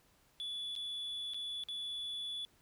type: tone with dropouts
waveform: sine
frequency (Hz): 3437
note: A7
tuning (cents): -41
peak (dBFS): -36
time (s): 0.4-2.45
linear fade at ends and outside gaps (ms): 0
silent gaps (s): 0.753-0.762 / 1.336-1.344 / 1.637-1.686
effects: tanh soft clip ceiling -37 dBFS + pink hiss -69 dBFS RMS until 2.61 s